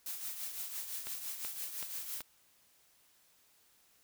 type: noise with tremolo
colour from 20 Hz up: blue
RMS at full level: -39 dBFS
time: 0.06-2.22 s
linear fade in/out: 2 ms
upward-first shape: triangle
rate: 5.9 Hz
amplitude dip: 60%
type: click train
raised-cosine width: 0.2 ms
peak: -25 dBFS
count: 4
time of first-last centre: 1.07-2.206 s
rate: 2.64 Hz
effects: white hiss -68 dBFS RMS until 4.03 s